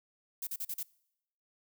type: noise bursts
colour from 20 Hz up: violet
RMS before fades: -37 dBFS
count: 5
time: 0.42-0.83 s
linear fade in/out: 5 ms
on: 50 ms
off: 40 ms
effects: noise-tail reverb RT60 0.8 s tail -24 dB re dry

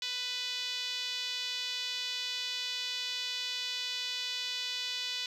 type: tone with band-pass filter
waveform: 5% pulse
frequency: 496.4 Hz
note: B4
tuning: 9 cents sharp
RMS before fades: -36 dBFS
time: 0.02-5.26 s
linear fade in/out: 2 ms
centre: 3600 Hz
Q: 2
effects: none

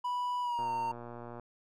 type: tone with pitch glide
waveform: triangle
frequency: 984 to 918.1 Hz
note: B5 to A#5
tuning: -7 to -27 cents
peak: -29 dBFS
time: 0.04-0.92 s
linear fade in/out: 10 ms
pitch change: -120 cents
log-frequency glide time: 0.42-0.7 s
type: click train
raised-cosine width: 1 ms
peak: -31 dBFS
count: 97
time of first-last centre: 0.59-1.397 s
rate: 119 Hz
effects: none

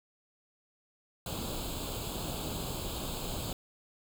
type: noise with comb filter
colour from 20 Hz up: pink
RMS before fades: -37 dBFS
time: 1.26-3.53 s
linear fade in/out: 2 ms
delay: 0.26 ms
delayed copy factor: +0.85
effects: none

